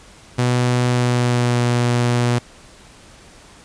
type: tone with pitch glide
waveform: sawtooth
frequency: 123.47 to 121.21 Hz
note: B2 to B2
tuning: 0 to -32 cents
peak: -11 dBFS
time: 0.38-2.39 s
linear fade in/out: 10 ms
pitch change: -32 cents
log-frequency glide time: 0.87-1.63 s
effects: pink hiss -45 dBFS RMS until 3.64 s + resampled to 22050 Hz